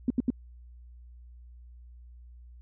sine tone bursts, 246.9 Hz, B3, in tune, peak -21 dBFS, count 3, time 0.08-0.303 s, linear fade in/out 2 ms, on 23 ms, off 77 ms, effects added 60 Hz sine -47 dBFS peak until 2.61 s

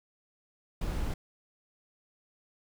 brown noise, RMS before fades -32 dBFS, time 0.81-1.14 s, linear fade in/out 5 ms, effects none

